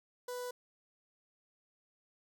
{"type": "tone with notch filter", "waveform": "sawtooth", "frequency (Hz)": 494.2, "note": "B4", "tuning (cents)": 1, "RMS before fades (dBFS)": -41, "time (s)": [0.28, 0.51], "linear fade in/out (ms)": 5, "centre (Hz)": 2400, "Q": 0.88, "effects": []}